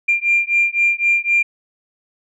sine beating tone pair, 2385 / 2388.9 Hz, D7 / D7, +26 / +29 cents, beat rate 3.9 Hz, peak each -16 dBFS, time 0.08-1.43 s, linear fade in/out 10 ms, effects tanh soft clip ceiling -6 dBFS

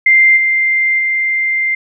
sine tone with level steps, 2093 Hz, C7, in tune, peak -5 / -10 / -12 dBFS, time 0.06-1.75 s, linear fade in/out 5 ms, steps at 0.36 / 0.98 s, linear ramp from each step 20 ms, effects none

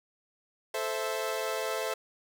sawtooth chord, A minor, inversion none, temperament equal with one note detuned, 438 / 523.3 / 659.3 Hz, A4 / C5 / E5, -8 / 0 / 0 cents, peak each -31 dBFS, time 0.74-1.94 s, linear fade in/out 5 ms, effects none

